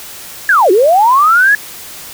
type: linear two-way sweep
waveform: sine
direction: down then up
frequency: 1720 to 343.3 to 1720 Hz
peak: -5 dBFS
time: 0.49-1.55 s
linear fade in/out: 2 ms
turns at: 0.71 s
effects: white hiss -30 dBFS RMS until 2.13 s